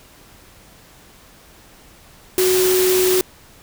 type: tone in noise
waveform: sine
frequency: 370 Hz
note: F#4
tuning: in tune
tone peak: -14 dBFS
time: 2.38-3.21 s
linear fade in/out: 0 ms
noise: white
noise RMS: -21 dBFS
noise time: 2.38-3.21 s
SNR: +4 dB
effects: pink hiss -47 dBFS RMS until 3.62 s